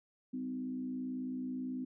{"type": "tone with frequency modulation", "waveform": "sine", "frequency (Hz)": 256.1, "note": "C4", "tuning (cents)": -37, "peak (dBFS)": -36, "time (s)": [0.33, 1.85], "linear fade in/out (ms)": 10, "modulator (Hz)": 58.3, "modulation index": 0.6, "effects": []}